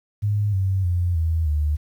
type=tone with pitch steps; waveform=sine; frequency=103.6 / 95.55 / 88.13 / 81.28 / 74.97 Hz; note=G#2 / G2 / F2 / E2 / D2; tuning=-4 / -44 / +16 / -24 / +36 cents; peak=-18 dBFS; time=0.22-1.77 s; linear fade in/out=20 ms; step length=310 ms; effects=9-bit

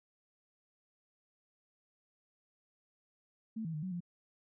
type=tone with pitch steps; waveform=sine; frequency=221.7 / 162.3 / 152.3 / 186.3 / 174.6 Hz; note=A3 / E3 / D#3 / F#3 / F3; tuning=+13 / -27 / -37 / +12 / 0 cents; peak=-36 dBFS; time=3.56-4.005 s; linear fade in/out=10 ms; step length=89 ms; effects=none

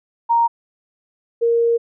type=tone pair in turn; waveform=sine; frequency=932.3 / 466.1 Hz; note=A#5 / A#4; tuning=0 / 0 cents; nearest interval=octave; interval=1200 cents; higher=first; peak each=-12 / -13 dBFS; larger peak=first; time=0.29-0.48 / 1.41-1.78 s; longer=second; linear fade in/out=20 ms; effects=none

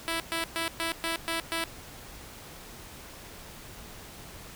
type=tone bursts; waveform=5% pulse; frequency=330 Hz; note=E4; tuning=2 cents sharp; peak=-17 dBFS; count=7; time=0.08-1.64 s; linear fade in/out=0 ms; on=120 ms; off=120 ms; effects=pink hiss -46 dBFS RMS until 4.55 s

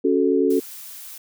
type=chord; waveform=sine; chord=F# minor; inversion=second; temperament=equal with one note detuned; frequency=277.2 / 370 / 438.2 Hz; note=C#4 / F#4 / A4; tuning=0 / 0 / -7 cents; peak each=-20 dBFS; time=0.04-0.6 s; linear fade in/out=10 ms
type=noise; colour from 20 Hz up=blue; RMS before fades=-38 dBFS; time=0.5-1.18 s; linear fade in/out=5 ms
effects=none

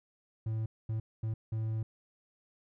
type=tone bursts at uneven times; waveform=triangle; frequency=110.6 Hz; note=A2; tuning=9 cents sharp; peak=-29 dBFS; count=4; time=0.46-0.66 / 0.89-1 / 1.23-1.34 / 1.52-1.83 s; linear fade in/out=5 ms; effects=none

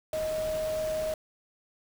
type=tone in noise; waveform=sine; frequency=626 Hz; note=D#5; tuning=10 cents sharp; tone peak=-28 dBFS; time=0.13-1.14 s; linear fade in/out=2 ms; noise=pink; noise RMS=-41 dBFS; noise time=0.13-1.14 s; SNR=+10 dB; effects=none

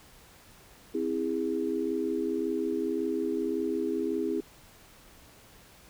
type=chord; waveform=sine; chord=C augmented; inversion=none; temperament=just; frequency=261.6 / 327 / 408.8 Hz; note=C4 / E4 / G#4; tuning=0 / -14 / -27 cents; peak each=-33 / -31 / -31 dBFS; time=0.94-4.41 s; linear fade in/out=10 ms; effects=pink hiss -55 dBFS RMS until 5.89 s

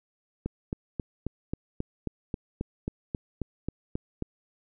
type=click train; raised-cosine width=3 ms; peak=-17 dBFS; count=15; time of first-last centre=0.46-4.223 s; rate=3.72 Hz; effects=none

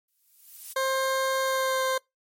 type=noise with exponential growth; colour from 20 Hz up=violet; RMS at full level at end=-33 dBFS; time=0.08-0.73 s; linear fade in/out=5 ms; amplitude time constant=140 ms
type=tone with pitch glide; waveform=20% pulse; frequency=530 to 523.6 Hz; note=C5 to C5; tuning=+22 to +1 cents; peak=-19 dBFS; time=0.76-1.98 s; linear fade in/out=5 ms; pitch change=-21 cents; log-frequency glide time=1.41-1.83 s
effects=noise-tail reverb RT60 0.2 s tail -26 dB re dry + MP3 64 kbps

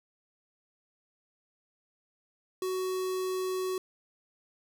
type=tone with notch filter; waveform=square; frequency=372.6 Hz; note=F#4; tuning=12 cents sharp; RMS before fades=-32 dBFS; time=2.62-3.78 s; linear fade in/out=2 ms; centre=2100 Hz; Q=1.5; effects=none

